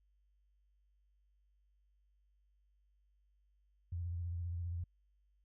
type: tone with vibrato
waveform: sine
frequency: 86.2 Hz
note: F2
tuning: 22 cents flat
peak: -37 dBFS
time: 3.92-4.84 s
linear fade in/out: 5 ms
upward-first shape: triangle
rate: 15 Hz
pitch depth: 66 cents each way
effects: added 50 Hz sine -70 dBFS peak until 5.44 s